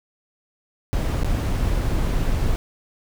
brown noise with dropouts, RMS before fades -21 dBFS, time 0.93-2.56 s, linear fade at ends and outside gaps 0 ms, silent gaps 1.233-1.246 s, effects none

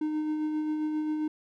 triangle tone with tremolo, 306.9 Hz, D#4, 24 cents flat, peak -24 dBFS, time 0.01-1.28 s, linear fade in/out 5 ms, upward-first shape sine, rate 7.5 Hz, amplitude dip 30%, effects none

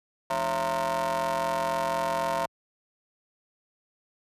30% pulse ring-modulated tone, 126 Hz, B2, 35 cents sharp, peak -20 dBFS, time 0.3-2.46 s, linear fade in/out 5 ms, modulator 797 Hz, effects high-pass 60 Hz 12 dB/octave + resampled to 32000 Hz

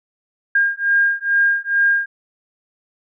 sine beating tone pair, 1612 / 1614.3 Hz, G6 / G#6, +48 / -50 cents, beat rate 2.3 Hz, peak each -17 dBFS, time 0.55-2.06 s, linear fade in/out 5 ms, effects none

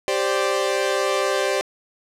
sawtooth chord, G suspended fourth, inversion none, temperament equal, 392 / 523.3 / 587.3 Hz, G4 / C5 / D5, 0 / 0 / 0 cents, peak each -20 dBFS, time 0.08-1.61 s, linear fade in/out 0 ms, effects low-pass 9000 Hz 12 dB/octave

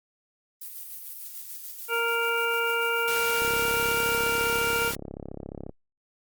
violet noise with tremolo, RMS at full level -38 dBFS, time 0.61-4.17 s, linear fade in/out 10 ms, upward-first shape square, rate 6.8 Hz, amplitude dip 30%
harmonic tone, 465.5 Hz, A#4, 2 cents flat, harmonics 1 / 2 / 3 / 5 / 6, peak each -29 / -33 / -27 / -32 / -33 dBFS, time 1.88-4.93 s, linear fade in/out 50 ms
white noise, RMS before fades -33 dBFS, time 3.08-4.95 s, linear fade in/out 0 ms
click train, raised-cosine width 2 ms, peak -23 dBFS, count 79, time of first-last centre 3.42-5.694 s, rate 34.3 Hz
effects Opus 32 kbps

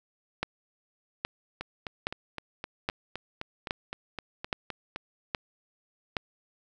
two click trains, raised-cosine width 0.3 ms, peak -12 / -19 dBFS, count 8 / 14, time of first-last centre 0.43-6.168 / 1.61-4.961 s, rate 1.22 / 3.88 Hz, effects none

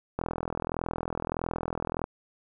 click train, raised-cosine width 1 ms, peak -16 dBFS, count 78, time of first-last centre 0.19-2.041 s, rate 41.6 Hz, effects none

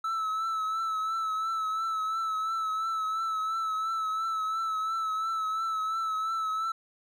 triangle tone with vibrato, 1309 Hz, E6, 13 cents flat, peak -26 dBFS, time 0.04-6.72 s, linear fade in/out 5 ms, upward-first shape triangle, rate 2.9 Hz, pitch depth 42 cents each way, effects none

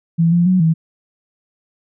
sine tone with pitch steps, 166.3 / 173 / 184.6 / 161.8 Hz, E3 / F3 / F#3 / E3, +16 / -16 / -4 / -32 cents, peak -10 dBFS, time 0.18-0.74 s, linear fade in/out 20 ms, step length 140 ms, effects none

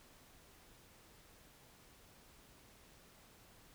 silence, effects pink hiss -63 dBFS RMS until 3.74 s

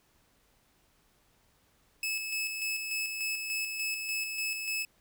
sawtooth tone with tremolo, 2598 Hz, E7, 26 cents flat, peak -27 dBFS, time 2.03-4.85 s, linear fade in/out 2 ms, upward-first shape square, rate 3.4 Hz, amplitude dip 40%, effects pink hiss -68 dBFS RMS until 5 s

